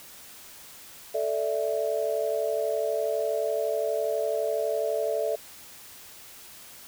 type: chord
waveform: sine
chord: A suspended fourth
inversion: none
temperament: equal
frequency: 440 / 587.3 / 659.3 Hz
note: A4 / D5 / E5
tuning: 0 / 0 / 0 cents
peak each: -29 dBFS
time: 1.14-5.36 s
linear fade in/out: 10 ms
effects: white hiss -47 dBFS RMS until 6.87 s